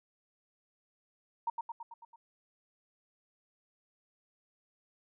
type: tone with echo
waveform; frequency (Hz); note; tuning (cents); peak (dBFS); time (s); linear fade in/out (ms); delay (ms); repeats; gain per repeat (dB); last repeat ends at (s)
sine; 929; A#5; -6; -29; 1.47-1.5; 5; 110; 6; -4; 2.16
effects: none